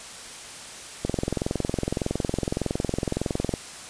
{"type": "click train", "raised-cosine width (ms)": 2, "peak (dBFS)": -11, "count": 55, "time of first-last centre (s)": [1.05, 3.538], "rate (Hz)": 21.7, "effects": ["white hiss -40 dBFS RMS until 3.89 s", "resampled to 22050 Hz"]}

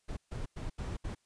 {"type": "noise bursts at uneven times", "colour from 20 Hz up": "brown", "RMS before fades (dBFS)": -38, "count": 5, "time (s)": [[0.08, 0.17], [0.31, 0.46], [0.56, 0.7], [0.78, 0.97], [1.04, 1.15]], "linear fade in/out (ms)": 10, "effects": ["white hiss -75 dBFS RMS until 1.25 s", "resampled to 22050 Hz"]}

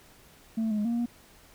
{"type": "tone with pitch steps", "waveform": "sine", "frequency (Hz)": [223.6, 222.1, 212.1, 208.3, 233.8, 235.8, 238.5], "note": ["A3", "A3", "G#3", "G#3", "A#3", "A#3", "A#3"], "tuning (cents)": [28, 16, 37, 5, 5, 20, 40], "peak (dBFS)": -23, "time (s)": [0.57, 1.06], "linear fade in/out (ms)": 10, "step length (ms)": 70, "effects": ["tanh soft clip ceiling -24 dBFS", "pink hiss -56 dBFS RMS until 1.54 s"]}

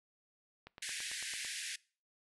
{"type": "click train", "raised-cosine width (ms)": 0.3, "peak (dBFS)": -33, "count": 8, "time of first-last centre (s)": [0.67, 1.449], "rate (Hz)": 8.99}
{"type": "band-pass noise", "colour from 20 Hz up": "pink", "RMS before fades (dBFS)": -42, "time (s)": [0.82, 1.76], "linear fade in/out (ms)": 5, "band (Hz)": [1600, 11000], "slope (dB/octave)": 96}
{"effects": ["noise-tail reverb RT60 0.4 s tail -23 dB re dry"]}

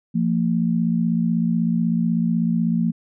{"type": "tone pair together", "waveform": "sine", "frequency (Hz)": [172.17, 228.3], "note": ["F3", "A#3"], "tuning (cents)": [-24, -36], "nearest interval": "perfect fourth", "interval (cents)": 488, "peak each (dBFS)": -20, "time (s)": [0.14, 2.92], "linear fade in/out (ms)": 20, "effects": []}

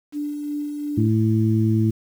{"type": "tone with tremolo", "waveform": "sine", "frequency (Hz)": 293.7, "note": "D4", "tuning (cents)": 0, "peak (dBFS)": -23, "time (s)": [0.12, 1.1], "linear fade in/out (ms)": 50, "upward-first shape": "sine", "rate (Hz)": 2.8, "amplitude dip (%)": 35}
{"type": "harmonic tone", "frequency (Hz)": 110, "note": "A2", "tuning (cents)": 0, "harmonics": [1, 2, 3], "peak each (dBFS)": [-18, -21, -23], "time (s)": [0.97, 1.91], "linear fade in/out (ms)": 10}
{"effects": ["8-bit"]}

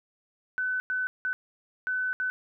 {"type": "tone bursts at uneven times", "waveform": "sine", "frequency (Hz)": 1508, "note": "F#6", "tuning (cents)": 32, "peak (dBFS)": -26, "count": 5, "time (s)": [[0.58, 0.8], [0.9, 1.07], [1.25, 1.33], [1.87, 2.13], [2.2, 2.3]], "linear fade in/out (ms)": 0, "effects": []}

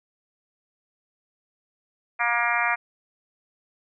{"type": "harmonic tone", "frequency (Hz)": 237, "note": "A#3", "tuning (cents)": 29, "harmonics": [3, 4, 5, 6, 7, 8, 9, 10], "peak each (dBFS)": [-29, -29, -29, -29, -29, -29, -29, -29], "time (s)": [2.19, 2.76], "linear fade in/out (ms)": 20, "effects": []}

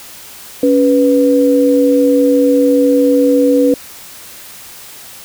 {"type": "tone pair together", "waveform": "sine", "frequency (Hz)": [279.2, 493.1], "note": ["C#4", "B4"], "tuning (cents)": [13, -3], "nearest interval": "minor seventh", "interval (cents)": 984, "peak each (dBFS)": -10, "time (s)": [0.63, 3.74], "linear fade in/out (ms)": 2, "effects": ["white hiss -34 dBFS RMS until 5.24 s"]}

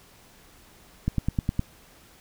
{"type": "click train", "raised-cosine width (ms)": 5, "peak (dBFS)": -11, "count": 6, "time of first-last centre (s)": [1.08, 1.594], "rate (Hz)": 9.73, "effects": ["pink hiss -54 dBFS RMS until 2.2 s"]}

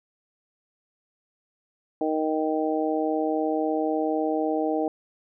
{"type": "harmonic tone", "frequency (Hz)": 156.2, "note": "D#3", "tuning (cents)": 7, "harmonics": [2, 3, 4, 5], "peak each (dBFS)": [-26, -28, -29, -30], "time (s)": [2.01, 4.88], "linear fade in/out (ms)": 2, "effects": []}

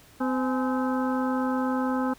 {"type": "harmonic tone with a mistuned harmonic", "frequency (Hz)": 257.2, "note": "C4", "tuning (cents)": -30, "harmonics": [1, 2, 3, 4, 5, 6], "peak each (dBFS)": [-25, -32, -33, -36, -35, -39], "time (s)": [0.2, 2.14], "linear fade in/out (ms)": 10, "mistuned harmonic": 3, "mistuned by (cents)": 140, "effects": ["pink hiss -54 dBFS RMS until 2.18 s"]}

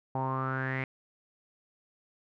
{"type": "tone with low-pass filter sweep", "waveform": "sawtooth", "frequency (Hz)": 131.7, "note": "C3", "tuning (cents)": 12, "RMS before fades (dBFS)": -32, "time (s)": [0.15, 0.84], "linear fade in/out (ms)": 2, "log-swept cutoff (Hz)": [830, 2200], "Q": 8.7, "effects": []}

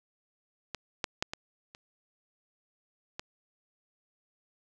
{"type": "clicks", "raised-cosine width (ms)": 0.2, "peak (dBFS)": [-18, -12, -11, -18, -30, -19], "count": 6, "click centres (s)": [0.747, 1.042, 1.225, 1.335, 1.749, 3.195], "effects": []}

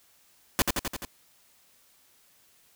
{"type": "noise with echo", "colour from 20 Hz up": "pink", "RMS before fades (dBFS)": -22, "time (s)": [0.59, 0.62], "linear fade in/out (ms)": 0, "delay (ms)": 86, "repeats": 5, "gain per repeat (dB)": -3, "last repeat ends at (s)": 1.05, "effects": ["white hiss -62 dBFS RMS until 2.75 s"]}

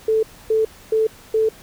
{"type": "tone bursts", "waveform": "sine", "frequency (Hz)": 440, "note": "A4", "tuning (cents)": 0, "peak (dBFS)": -14, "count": 4, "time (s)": [0.08, 1.49], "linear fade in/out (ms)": 5, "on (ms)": 150, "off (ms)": 270, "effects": ["pink hiss -45 dBFS RMS until 1.62 s"]}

